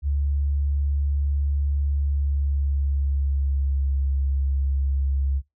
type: tone with pitch glide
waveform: sine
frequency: 71 to 68.42 Hz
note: C#2 to C#2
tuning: +42 to -22 cents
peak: -20 dBFS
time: 0.02-5.42 s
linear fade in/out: 50 ms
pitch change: -64 cents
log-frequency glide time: 1.91-3.97 s
effects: noise-tail reverb RT60 0.2 s tail -22 dB re dry